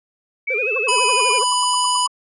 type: exponential two-way sweep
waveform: sine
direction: up then down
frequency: 2244 to 2637 to 2413 Hz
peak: -19 dBFS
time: 0.47-1.39 s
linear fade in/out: 10 ms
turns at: 0.72 s
type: tone with vibrato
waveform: triangle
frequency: 466.2 Hz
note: A#4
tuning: in tune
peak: -21 dBFS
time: 0.5-1.44 s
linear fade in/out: 5 ms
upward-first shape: sine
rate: 12 Hz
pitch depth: 230 cents each way
type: tone bursts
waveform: sine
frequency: 1102 Hz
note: C#6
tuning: 11 cents flat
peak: -24 dBFS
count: 13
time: 0.76-2.077 s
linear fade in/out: 5 ms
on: 21 ms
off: 87 ms
type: harmonic tone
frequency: 991 Hz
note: B5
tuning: 6 cents sharp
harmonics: 1 / 3 / 5 / 7 / 9 / 10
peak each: -18 / -23 / -25 / -26 / -28 / -28 dBFS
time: 0.88-2.07 s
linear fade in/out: 10 ms
effects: none